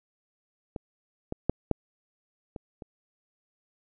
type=clicks; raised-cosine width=2 ms; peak=-21 / -18 / -9 / -10 / -24 / -27 dBFS; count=6; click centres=0.762 / 1.324 / 1.496 / 1.713 / 2.562 / 2.822 s; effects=none